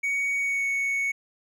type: tone with pitch glide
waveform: triangle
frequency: 2241 to 2219 Hz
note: C#7 to C#7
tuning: +18 to +1 cents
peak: -22 dBFS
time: 0.03-1.12 s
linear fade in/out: 10 ms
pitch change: -17 cents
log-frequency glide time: 0.39-0.66 s
effects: none